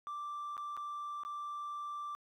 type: tone with dropouts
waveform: triangle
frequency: 1174.7 Hz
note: D6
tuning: in tune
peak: -36 dBFS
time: 0.07-2.15 s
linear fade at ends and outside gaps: 0 ms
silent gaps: 0.568-0.578 / 0.767-0.774 / 1.235-1.25 s
effects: tanh soft clip ceiling -34 dBFS